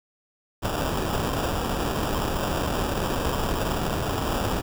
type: noise with sample-and-hold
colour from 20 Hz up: pink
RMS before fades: -26 dBFS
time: 0.62-4.62 s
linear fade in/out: 20 ms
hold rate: 2100 Hz
effects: none